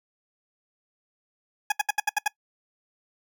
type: tone bursts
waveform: 20% pulse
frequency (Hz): 834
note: G#5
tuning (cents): +7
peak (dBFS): -15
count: 7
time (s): 1.7-2.279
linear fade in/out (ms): 5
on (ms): 21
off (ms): 72
effects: noise-tail reverb RT60 0.1 s tail -22 dB re dry